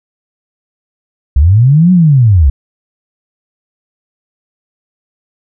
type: linear two-way sweep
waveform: sine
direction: up then down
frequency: 61.74 to 186.7 to 62 Hz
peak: -3 dBFS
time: 1.36-2.5 s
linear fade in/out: 5 ms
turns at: 1.92 s
effects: none